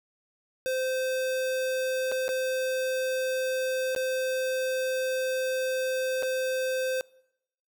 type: tone with dropouts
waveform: square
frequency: 518 Hz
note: C5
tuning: 17 cents flat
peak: -27 dBFS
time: 0.66-7.01 s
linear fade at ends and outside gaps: 0 ms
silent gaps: 2.116-2.121 / 2.281-2.29 / 3.95-3.962 / 6.225-6.231 s
effects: noise-tail reverb RT60 0.8 s tail -24 dB re dry